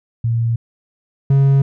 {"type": "tone pair in turn", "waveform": ["sine", "triangle"], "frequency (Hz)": [115.8, 137.47], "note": ["A#2", "C#3"], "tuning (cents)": [-11, -14], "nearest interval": "minor third", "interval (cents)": 297, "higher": "second", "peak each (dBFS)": [-14, -7], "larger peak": "second", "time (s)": [[0.24, 0.56], [1.3, 1.62]], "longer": "neither", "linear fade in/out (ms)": 5, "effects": []}